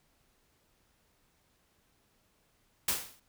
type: noise with exponential decay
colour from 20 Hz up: white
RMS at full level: -26 dBFS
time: 2.88-3.2 s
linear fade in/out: 5 ms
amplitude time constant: 69 ms
effects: pink hiss -71 dBFS RMS until 3.28 s